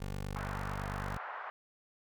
15% pulse tone, 49 Hz, G1, in tune, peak -31 dBFS, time 0-1.18 s, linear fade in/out 10 ms
white band-pass noise, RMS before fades -43 dBFS, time 0.36-1.5 s, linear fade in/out 0 ms, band 670 to 1500 Hz, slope 24 dB/octave
effects none

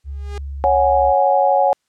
sine tone with pitch glide, 69.9 to 68.38 Hz, C#2 to C#2, +15 to -23 cents, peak -25 dBFS, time 0.04-1.14 s, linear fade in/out 50 ms, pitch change -38 cents, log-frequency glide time 0.38-0.93 s
sawtooth tone with exponential growth, 407.7 Hz, G#4, 32 cents flat, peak -25 dBFS, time 0.05-0.38 s, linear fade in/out 2 ms, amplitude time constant 70 ms
sine chord, C# suspended fourth, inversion none, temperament just, 554.4 / 739.2 / 831.5 Hz, C#5 / F#5 / G#5, 0 / -2 / +2 cents, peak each -16 dBFS, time 0.64-1.73 s, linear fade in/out 0 ms
effects white hiss -70 dBFS RMS until 1.88 s + low-pass 8000 Hz 12 dB/octave

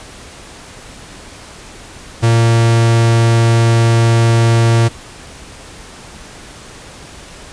45% pulse tone, 115.3 Hz, A#2, 19 cents flat, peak -8 dBFS, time 2.22-4.89 s, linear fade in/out 20 ms, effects pink hiss -35 dBFS RMS until 7.52 s + resampled to 22050 Hz

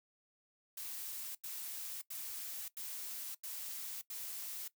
blue noise bursts, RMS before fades -44 dBFS, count 6, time 0.77-4.68 s, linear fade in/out 5 ms, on 580 ms, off 86 ms, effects noise-tail reverb RT60 0.1 s tail -18 dB re dry

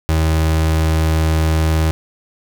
35% pulse tone, 79.5 Hz, D#2, 38 cents sharp, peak -11 dBFS, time 0.09-1.91 s, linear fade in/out 0 ms, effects none

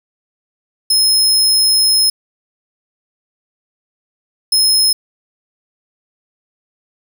sawtooth tone bursts at uneven times, 5160 Hz, E8, 38 cents flat, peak -7 dBFS, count 2, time 0.9-2.1 / 4.52-4.93 s, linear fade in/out 5 ms, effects none

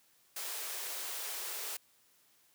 white high-pass noise, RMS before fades -40 dBFS, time 0.36-1.77 s, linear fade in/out 5 ms, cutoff 350 Hz, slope 96 dB/octave, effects white hiss -68 dBFS RMS until 2.54 s + high-pass 80 Hz 12 dB/octave

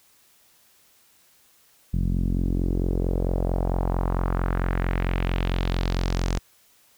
sawtooth tone with low-pass filter sweep, 44.45 Hz, F1, 31 cents sharp, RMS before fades -24 dBFS, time 1.93-6.39 s, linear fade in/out 10 ms, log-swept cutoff 180 to 6800 Hz, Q 2, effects white hiss -59 dBFS RMS until 6.97 s

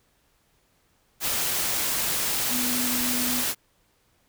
sine tone in noise, 247.4 Hz, B3, 3 cents sharp, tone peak -29 dBFS, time 2.49-3.44 s, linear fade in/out 50 ms, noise white, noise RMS -26 dBFS, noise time 1.2-3.55 s, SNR -6 dB, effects pink hiss -66 dBFS RMS until 4.28 s

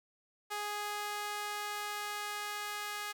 sawtooth tone with high-pass filter sweep, 415.3 Hz, G#4, in tune, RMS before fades -39 dBFS, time 0.5-3.13 s, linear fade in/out 20 ms, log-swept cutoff 840 to 1300 Hz, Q 1.1, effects none

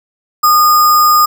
sine tone with sample-and-hold, 1223 Hz, D#6, 30 cents flat, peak -5 dBFS, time 0.43-1.26 s, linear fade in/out 10 ms, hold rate 6300 Hz, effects none

